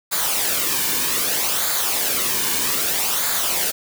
white noise with flanger, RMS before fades -21 dBFS, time 0.11-3.72 s, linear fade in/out 20 ms, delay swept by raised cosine 0.35 to 1.55 ms, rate 0.63 Hz, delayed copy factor -0.55, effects none

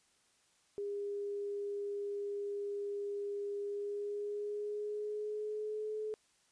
sine tone with pitch glide, 405.7 to 429.8 Hz, G#4 to A4, -41 to -41 cents, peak -36 dBFS, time 0.78-6.14 s, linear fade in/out 0 ms, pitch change +100 cents, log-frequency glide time 3.61-5.98 s, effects white hiss -71 dBFS RMS until 6.51 s + resampled to 22050 Hz

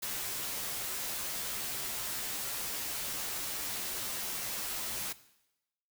white noise with comb filter, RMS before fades -37 dBFS, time 0.02-5.13 s, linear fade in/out 10 ms, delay 12 ms, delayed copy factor -0.7, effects noise-tail reverb RT60 0.9 s tail -17 dB re dry

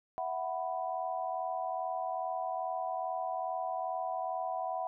sine chord, E suspended second, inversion none, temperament just, 659.3 / 741.7 / 988.9 Hz, E5 / F#5 / B5, 0 / +4 / +2 cents, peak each -38 / -35 / -40 dBFS, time 0.18-4.87 s, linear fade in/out 0 ms, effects none

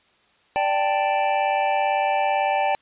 square chord, D suspended fourth, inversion none, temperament just, 587.3 / 783.1 / 881 Hz, D5 / G5 / A5, 0 / -2 / +2 cents, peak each -26 / -22 / -26 dBFS, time 0.56-2.75 s, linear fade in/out 0 ms, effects white hiss -60 dBFS RMS until 2.81 s + resampled to 8000 Hz

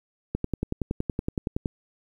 click train, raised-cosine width 3 ms, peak -13 dBFS, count 15, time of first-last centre 0.35-1.658 s, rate 10.7 Hz, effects 9-bit

